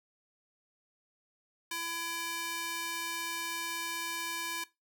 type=tone with high-pass filter; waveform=square; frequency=335.5 Hz; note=E4; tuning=31 cents sharp; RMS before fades=-37 dBFS; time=1.71-4.64 s; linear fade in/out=5 ms; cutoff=1400 Hz; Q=0.66; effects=noise-tail reverb RT60 0.2 s tail -18 dB re dry